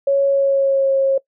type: tone with pitch glide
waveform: sine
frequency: 554.4 to 541.4 Hz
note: C#5 to C#5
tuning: 0 to -41 cents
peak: -12 dBFS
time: 0.07-1.18 s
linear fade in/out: 5 ms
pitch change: -41 cents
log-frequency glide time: 0.26-0.93 s
effects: noise-tail reverb RT60 0.1 s tail -22 dB re dry